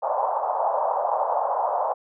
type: band-pass noise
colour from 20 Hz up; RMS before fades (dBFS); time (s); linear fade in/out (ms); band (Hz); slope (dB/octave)
white; -24; 0.02-1.94; 20; 560 to 990; 48
effects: none